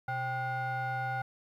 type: tone with frequency modulation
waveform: sine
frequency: 784 Hz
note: G5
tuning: in tune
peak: -29 dBFS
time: 0.08-1.22 s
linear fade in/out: 5 ms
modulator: 659 Hz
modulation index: 1.1
effects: tanh soft clip ceiling -29 dBFS + 11-bit